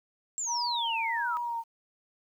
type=exponential sweep; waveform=sine; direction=down; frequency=7600 to 1240 Hz; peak=-30 dBFS; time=0.38-1.37 s; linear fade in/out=0 ms
type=tone with vibrato; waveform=sine; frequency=934 Hz; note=A#5; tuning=3 cents sharp; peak=-30 dBFS; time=0.46-1.64 s; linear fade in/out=50 ms; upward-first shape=sine; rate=1.4 Hz; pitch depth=50 cents each way
effects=10-bit